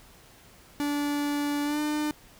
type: tone with pitch glide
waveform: 45% pulse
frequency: 290.1 to 300.3 Hz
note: D4 to D4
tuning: -21 to +39 cents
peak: -26 dBFS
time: 0.8-2.11 s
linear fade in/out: 0 ms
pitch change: +60 cents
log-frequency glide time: 1.64-1.8 s
effects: pink hiss -54 dBFS RMS until 2.39 s